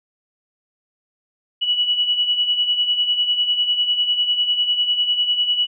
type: beating tone pair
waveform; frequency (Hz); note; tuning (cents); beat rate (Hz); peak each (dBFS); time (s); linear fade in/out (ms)
sine; 2932 / 2942; F#7 / F#7; -16 / -11; 10; -24 / -17; 1.61-5.67; 20
effects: none